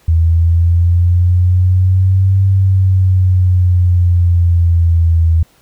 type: exponential two-way sweep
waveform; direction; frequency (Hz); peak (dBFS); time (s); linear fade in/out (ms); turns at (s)
sine; up then down; 81.5 to 96.8 to 81.5; -7; 0.08-5.43; 5; 2.44
effects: pink hiss -51 dBFS RMS until 5.61 s

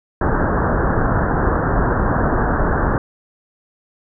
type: low-pass noise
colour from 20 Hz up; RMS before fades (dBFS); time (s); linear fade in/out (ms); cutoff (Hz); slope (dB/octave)
pink; -17; 0.21-2.98; 2; 1700; 96
effects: none

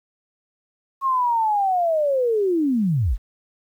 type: linear sweep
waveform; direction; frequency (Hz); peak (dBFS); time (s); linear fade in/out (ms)
sine; down; 1092 to 32.21; -17; 1.01-3.18; 50
effects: 9-bit

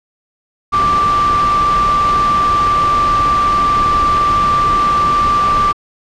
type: tone in noise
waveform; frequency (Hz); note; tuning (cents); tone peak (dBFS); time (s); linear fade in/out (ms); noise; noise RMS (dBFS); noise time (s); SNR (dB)
sine; 1174.7; D6; 0; -10; 0.72-5.73; 20; pink; -21; 0.72-5.73; +8
effects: low-pass 4000 Hz 12 dB/octave

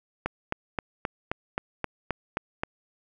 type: click train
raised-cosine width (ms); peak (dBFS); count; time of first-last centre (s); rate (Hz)
0.5; -12; 10; 0.26-2.635; 3.79
effects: none

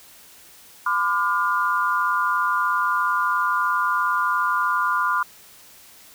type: tone cluster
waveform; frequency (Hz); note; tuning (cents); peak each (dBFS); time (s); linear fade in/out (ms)
sine; 1013 / 1190 / 1422; B5 / D6 / F6; +44 / +22 / +31; -23; 0.86-5.23; 5
effects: white hiss -48 dBFS RMS until 6.14 s

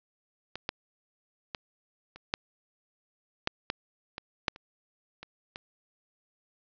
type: clicks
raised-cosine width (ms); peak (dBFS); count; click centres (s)
0.2; -19 / -12 / -16 / -28 / -9 / -8 / -11 / -19 / -7 / -29 / -24 / -21; 12; 0.556 / 0.691 / 1.548 / 2.16 / 2.339 / 3.474 / 3.701 / 4.181 / 4.482 / 4.561 / 5.23 / 5.559
effects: resampled to 11025 Hz + 8-bit

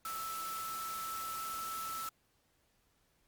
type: tone in noise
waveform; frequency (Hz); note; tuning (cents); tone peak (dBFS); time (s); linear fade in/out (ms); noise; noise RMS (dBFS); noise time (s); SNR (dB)
sine; 1317; E6; -2; -39; 0.05-2.09; 2; white; -45; 0.05-2.09; +3
effects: pink hiss -74 dBFS RMS until 3.27 s + Opus 48 kbps

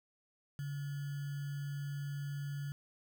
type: tone with sample-and-hold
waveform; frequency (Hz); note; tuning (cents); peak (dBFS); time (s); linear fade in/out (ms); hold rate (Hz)
sine; 142.3; C#3; +46; -37; 0.59-2.72; 0; 1575
effects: none

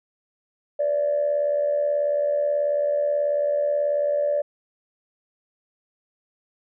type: tone with amplitude modulation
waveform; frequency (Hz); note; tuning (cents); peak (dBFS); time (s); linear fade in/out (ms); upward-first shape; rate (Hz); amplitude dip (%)
sine; 582; D5; -16; -16; 0.79-4.42; 10; sine; 78.4; 60
effects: tanh soft clip ceiling -13 dBFS

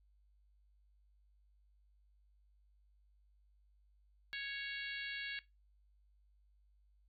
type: harmonic tone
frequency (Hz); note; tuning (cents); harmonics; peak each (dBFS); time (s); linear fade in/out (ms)
554.4; C#5; 0; 3 / 4 / 5 / 6 / 7 / 8; -44 / -46 / -48 / -50 / -51 / -52; 4.33-5.39; 0
effects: noise-tail reverb RT60 0.2 s tail -18 dB re dry + added 50 Hz sine -67 dBFS peak until 7.08 s

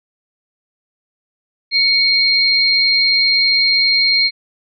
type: tone pair together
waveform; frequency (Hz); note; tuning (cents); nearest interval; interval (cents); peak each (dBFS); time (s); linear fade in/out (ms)
sine; 2222 / 4195; C#7 / C8; +4 / +4; major seventh; 1100; -16 / -12; 1.71-4.31; 50
effects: none

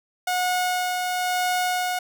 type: tone with tremolo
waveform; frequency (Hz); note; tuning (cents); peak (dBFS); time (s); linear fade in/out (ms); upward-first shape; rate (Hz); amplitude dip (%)
sawtooth; 727; F#5; -31; -17; 0.27-1.99; 5; sine; 1; 30
effects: none

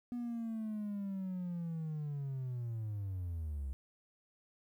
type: linear sweep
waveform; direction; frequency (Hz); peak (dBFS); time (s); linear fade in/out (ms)
triangle; down; 244.4 to 64.8; -34; 0.12-3.73; 0
effects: tanh soft clip ceiling -31 dBFS + 12-bit

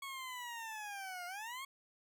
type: linear two-way sweep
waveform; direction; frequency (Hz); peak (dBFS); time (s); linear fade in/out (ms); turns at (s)
20% pulse; down then up; 1109 to 698.5 to 1109; -38; 0.02-1.65; 5; 1.26
effects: none

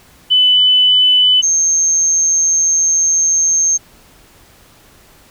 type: tone pair in turn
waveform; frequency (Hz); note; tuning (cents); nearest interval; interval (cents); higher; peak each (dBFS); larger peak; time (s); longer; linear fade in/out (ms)
sine; 3001 / 6383; F#7 / G8; +24 / +30; octave + minor second; 1306; second; -7 / -10; first; 0.3-1.42 / 1.42-3.78; second; 20
effects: pink hiss -46 dBFS RMS until 5.3 s

